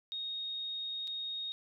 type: tone with dropouts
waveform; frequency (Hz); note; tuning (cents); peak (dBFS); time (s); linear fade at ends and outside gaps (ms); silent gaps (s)
sine; 3729; A#7; 0; -36; 0.12-1.52; 0; 1.073-1.077
effects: none